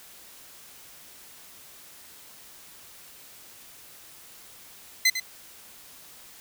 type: tone with echo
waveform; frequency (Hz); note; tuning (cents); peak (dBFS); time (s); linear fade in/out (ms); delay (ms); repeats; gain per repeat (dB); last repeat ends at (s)
20% pulse; 2045; C7; -40; -12; 5.05-5.1; 5; 100; 1; -10; 5.2
effects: white hiss -49 dBFS RMS until 6.4 s